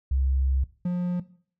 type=tone pair in turn; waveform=sine / triangle; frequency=66.6 / 177.8 Hz; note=C2 / F3; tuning=+31 / +31 cents; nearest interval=octave + perfect fourth; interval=1700 cents; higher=second; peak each=-21 dBFS; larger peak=neither; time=0.11-0.64 / 0.85-1.2 s; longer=first; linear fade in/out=5 ms; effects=noise-tail reverb RT60 0.5 s tail -17 dB re dry